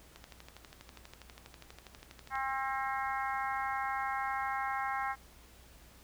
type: click train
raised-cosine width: 0.2 ms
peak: -31 dBFS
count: 28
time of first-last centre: 0.16-2.355 s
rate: 12.3 Hz
type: harmonic tone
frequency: 267.4 Hz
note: C4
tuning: 38 cents sharp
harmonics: 3 / 4 / 5 / 6 / 7 / 8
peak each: -36 / -38 / -40 / -42 / -43 / -44 dBFS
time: 2.3-5.16 s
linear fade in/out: 50 ms
effects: added 60 Hz sine -59 dBFS peak until 6.03 s + pink hiss -59 dBFS RMS until 6.03 s